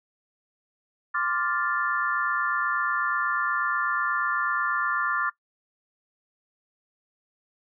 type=chord; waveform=sine; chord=D minor seventh; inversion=third; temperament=equal; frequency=1046.5 / 1174.7 / 1396.9 / 1760 Hz; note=C6 / D6 / F6 / A6; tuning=0 / 0 / 0 / 0 cents; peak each=-33 / -28 / -28 / -29 dBFS; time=1.14-5.3 s; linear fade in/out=10 ms; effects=noise-tail reverb RT60 0.1 s tail -19 dB re dry